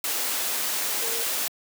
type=tone in noise; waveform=sine; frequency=461.5 Hz; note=A#4; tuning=17 cents flat; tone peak=-35 dBFS; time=1.02-1.23 s; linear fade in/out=2 ms; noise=white; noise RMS=-27 dBFS; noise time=0.04-1.48 s; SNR=-11 dB; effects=high-pass 300 Hz 12 dB/octave